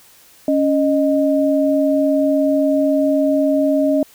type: tone pair together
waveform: sine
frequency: 278.3 / 618 Hz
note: C#4 / D#5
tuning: +7 / -12 cents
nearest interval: octave + major second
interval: 1381 cents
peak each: -15 / -16 dBFS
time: 0.48-4.03 s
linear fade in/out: 2 ms
effects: white hiss -48 dBFS RMS until 4.14 s